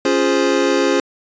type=chord; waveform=square; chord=Db major seventh; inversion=none; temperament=equal; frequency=277.2 / 349.2 / 415.3 / 523.3 Hz; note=Db4 / F4 / Ab4 / C5; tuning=0 / 0 / 0 / 0 cents; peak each=-20 dBFS; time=0.05-1 s; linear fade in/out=2 ms; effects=resampled to 16000 Hz